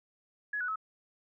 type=tone with pitch steps; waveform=sine; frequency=1685 / 1475.4 / 1291.8 Hz; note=G#6 / F#6 / E6; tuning=+25 / -5 / -35 cents; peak=-31 dBFS; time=0.53-0.758 s; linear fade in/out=5 ms; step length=76 ms; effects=none